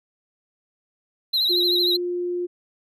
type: tone with vibrato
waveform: triangle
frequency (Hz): 3965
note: B7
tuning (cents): +6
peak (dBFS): -17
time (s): 1.33-1.97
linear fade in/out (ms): 10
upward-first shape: triangle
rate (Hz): 13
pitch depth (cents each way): 100
type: tone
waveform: sine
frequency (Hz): 353.8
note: F4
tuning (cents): +23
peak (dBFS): -23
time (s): 1.49-2.47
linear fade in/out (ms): 20
effects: none